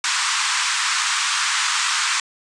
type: band-pass noise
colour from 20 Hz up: pink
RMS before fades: -21 dBFS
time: 0.04-2.2 s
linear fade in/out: 2 ms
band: 1000 to 8600 Hz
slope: 48 dB/octave
effects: resampled to 24000 Hz